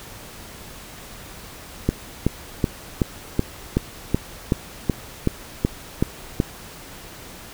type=click train; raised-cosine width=3 ms; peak=-4 dBFS; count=13; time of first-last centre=1.89-6.401 s; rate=2.66 Hz; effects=pink hiss -40 dBFS RMS until 7.53 s